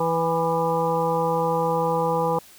harmonic tone with a mistuned harmonic, 164.81 Hz, E3, in tune, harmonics 1 / 2 / 3 / 5 / 6 / 7, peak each -28 / -34 / -23 / -26 / -27 / -32 dBFS, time 0-2.39 s, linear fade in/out 5 ms, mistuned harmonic 7, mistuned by +60 cents, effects white hiss -49 dBFS RMS until 2.58 s

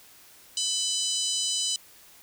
harmonic tone with a mistuned harmonic, 999 Hz, B5, 20 cents sharp, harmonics 3 / 4 / 5 / 6 / 7 / 8 / 9, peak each -31 / -32 / -33 / -34 / -34 / -35 / -36 dBFS, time 0.57-1.76 s, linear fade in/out 2 ms, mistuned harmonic 9, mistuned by -53 cents, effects white hiss -53 dBFS RMS until 2.22 s

